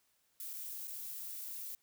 violet noise with dropouts, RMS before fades -44 dBFS, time 0.4-1.75 s, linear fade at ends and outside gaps 1 ms, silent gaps 0.532-0.536 / 0.873-0.879 s, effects white hiss -75 dBFS RMS until 1.82 s

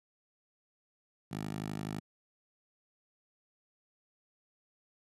10% pulse tone with high-pass filter, 51.91 Hz, G#1, in tune, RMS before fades -39 dBFS, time 1.31-2 s, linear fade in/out 10 ms, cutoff 150 Hz, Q 1.5, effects resampled to 32000 Hz

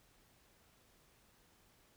silence, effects pink hiss -69 dBFS RMS until 1.96 s

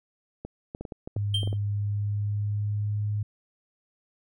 clicks, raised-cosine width 2 ms, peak -22 dBFS, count 10, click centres 0.45 / 0.749 / 0.81 / 0.852 / 0.922 / 1.075 / 1.165 / 1.432 / 1.475 / 1.529 s
sine tone with pitch glide, 102.2 to 104.41 Hz, G#2 to G#2, -27 to +10 cents, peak -25 dBFS, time 1.16-3.23 s, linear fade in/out 5 ms, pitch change +37 cents, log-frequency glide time 1.62-3.05 s
triangle tone with exponential decay, 3148 Hz, G7, 7 cents sharp, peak -21 dBFS, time 1.34-1.57 s, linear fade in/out 5 ms, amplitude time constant 48 ms
effects none

